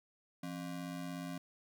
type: ring-modulated tone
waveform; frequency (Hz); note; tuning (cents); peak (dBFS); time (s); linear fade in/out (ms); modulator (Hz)
square; 219.2; A3; -6; -38; 0.43-1.38; 5; 48.4
effects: none